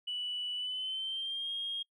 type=tone with pitch glide; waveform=sine; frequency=2960 to 3247 Hz; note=F#7 to G#7; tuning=0 to -40 cents; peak=-33 dBFS; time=0.07-1.83 s; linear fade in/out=10 ms; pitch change=+160 cents; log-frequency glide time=0.55-1.51 s; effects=noise-tail reverb RT60 0.1 s tail -26 dB re dry + tanh soft clip ceiling -29 dBFS